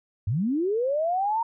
sine linear sweep, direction up, 87.5 to 935 Hz, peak -22 dBFS, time 0.27-1.43 s, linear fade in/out 5 ms, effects none

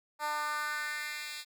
10% pulse tone with high-pass filter sweep, 299.2 Hz, D4, 32 cents sharp, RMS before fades -36 dBFS, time 0.19-1.45 s, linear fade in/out 50 ms, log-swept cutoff 830 to 3100 Hz, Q 2.4, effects none

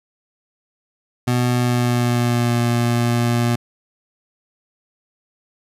25% pulse tone with pitch glide, 123.2 to 119.21 Hz, B2 to A#2, -4 to +39 cents, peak -12 dBFS, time 1.27-3.56 s, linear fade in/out 10 ms, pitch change -57 cents, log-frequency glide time 1.5-2.57 s, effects resampled to 32000 Hz

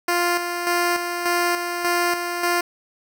10% pulse tone with tremolo, 349.2 Hz, F4, in tune, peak -10 dBFS, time 0.08-2.61 s, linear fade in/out 5 ms, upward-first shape square, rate 1.7 Hz, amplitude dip 50%, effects none

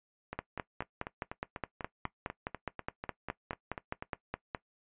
two click trains, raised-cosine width 0.5 ms, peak -19 / -23 dBFS, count 21 / 16, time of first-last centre 0.39-4.548 / 0.33-4.025 s, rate 4.81 / 4.06 Hz, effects noise-tail reverb RT60 0.1 s tail -18 dB re dry + resampled to 8000 Hz

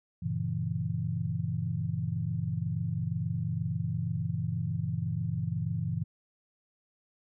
sine chord, G diminished seventh, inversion none, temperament equal with one note detuned, 96.2 / 116.54 / 138.59 / 164.81 Hz, G2 / Bb2 / Db3 / Fb3, -32 / 0 / 0 / 0 cents, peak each -36 / -34 / -36 / -33 dBFS, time 0.22-6.04 s, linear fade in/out 10 ms, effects none

